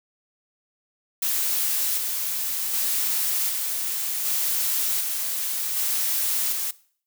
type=noise with tremolo; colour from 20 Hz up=blue; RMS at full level=-24 dBFS; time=1.22-6.71 s; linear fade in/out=5 ms; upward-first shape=square; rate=0.66 Hz; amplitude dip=30%; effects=noise-tail reverb RT60 0.5 s tail -20 dB re dry